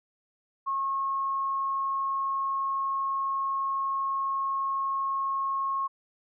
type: tone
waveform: sine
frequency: 1087 Hz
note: C#6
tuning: 34 cents flat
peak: -26 dBFS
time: 0.66-5.88 s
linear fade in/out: 20 ms
effects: none